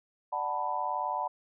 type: chord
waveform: sine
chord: B minor seventh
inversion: first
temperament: just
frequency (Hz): 592.7 / 740.8 / 889 / 987.8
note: D5 / F#5 / A5 / B5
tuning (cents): +16 / +2 / +18 / 0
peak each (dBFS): -39 / -35 / -34 / -33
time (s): 0.32-1.28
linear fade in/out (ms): 10
effects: none